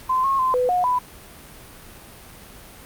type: tone with pitch steps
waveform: sine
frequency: 1031 / 1085 / 1033 / 499 / 722 / 995 Hz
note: C6 / C#6 / C6 / B4 / F#5 / B5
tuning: -26 / -37 / -22 / +18 / -43 / +13 cents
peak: -17 dBFS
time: 0.09-0.99 s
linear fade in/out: 10 ms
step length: 150 ms
effects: pink hiss -43 dBFS RMS until 2.85 s + Opus 48 kbps